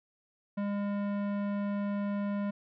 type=tone with tanh clipping; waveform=sine; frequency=202.7 Hz; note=G#3; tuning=42 cents flat; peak=-32 dBFS; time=0.57-2.51 s; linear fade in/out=10 ms; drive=17 dB; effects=none